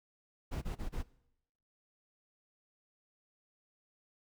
brown noise bursts, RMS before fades -37 dBFS, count 4, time 0.51-1.031 s, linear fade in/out 20 ms, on 110 ms, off 27 ms, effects noise-tail reverb RT60 0.8 s tail -20 dB re dry

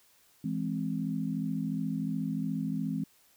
sine chord, E augmented, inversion none, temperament equal, 164.81 / 207.7 / 261.6 Hz, E3 / G#3 / B#3, 0 / 0 / 0 cents, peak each -34 dBFS, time 0.44-3.04 s, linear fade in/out 5 ms, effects white hiss -64 dBFS RMS until 3.36 s

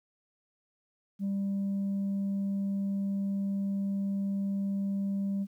sine tone, 197.4 Hz, G3, 12 cents sharp, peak -26 dBFS, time 1.19-5.47 s, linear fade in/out 50 ms, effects tanh soft clip ceiling -27 dBFS + 11-bit

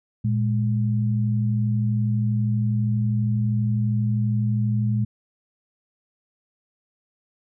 sine tone pair together, 115.33 / 207.7 Hz, A#2 / G#3, -18 / 0 cents, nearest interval minor seventh, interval 1018 cents, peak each -20 / -25 dBFS, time 0.24-5.05 s, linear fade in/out 10 ms, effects none

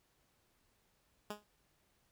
10% pulse tone with exponential decay, 208.5 Hz, G#3, 7 cents sharp, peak -30 dBFS, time 1.3-1.45 s, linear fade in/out 5 ms, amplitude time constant 31 ms, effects pink hiss -75 dBFS RMS until 2.11 s

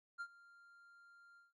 triangle tone with ADSR envelope, 1394 Hz, F6, 4 cents flat, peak -38 dBFS, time 0.18-1.53 s, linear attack 28 ms, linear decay 62 ms, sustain -21 dB, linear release 160 ms, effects noise-tail reverb RT60 0.1 s tail -20 dB re dry + MP3 48 kbps

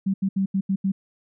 sine tone bursts at uneven times, 193 Hz, G3, 27 cents flat, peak -19 dBFS, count 6, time 0.06-0.14 / 0.22-0.29 / 0.36-0.46 / 0.54-0.61 / 0.69-0.76 / 0.84-0.92 s, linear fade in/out 10 ms, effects none

